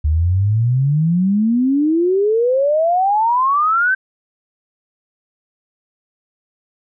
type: exponential sweep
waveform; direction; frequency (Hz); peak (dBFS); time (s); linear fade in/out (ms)
sine; up; 73.2 to 1568; -12; 0.04-3.95; 10
effects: none